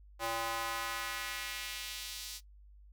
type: tone with high-pass filter sweep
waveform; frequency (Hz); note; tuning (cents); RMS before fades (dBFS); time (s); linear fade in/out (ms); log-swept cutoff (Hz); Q
square; 114.2; A#2; -35; -39; 0.19-2.41; 50; 660 to 4800; 1.2
effects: noise-tail reverb RT60 0.1 s tail -17 dB re dry + added 50 Hz sine -54 dBFS peak until 2.92 s